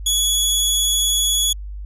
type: tone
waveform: 20% pulse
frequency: 3378 Hz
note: G#7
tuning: 29 cents sharp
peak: -10 dBFS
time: 0.06-1.53 s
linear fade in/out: 5 ms
effects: added 50 Hz sine -28 dBFS peak until 1.85 s